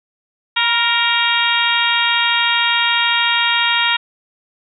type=harmonic tone with a mistuned harmonic; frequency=466.2 Hz; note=A#4; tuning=in tune; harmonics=2 / 3 / 4 / 5 / 6 / 7 / 8; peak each=-21 / -21 / -21 / -21 / -21 / -21 / -21 dBFS; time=0.56-3.97 s; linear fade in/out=10 ms; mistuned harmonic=2; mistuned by=+38 cents; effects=none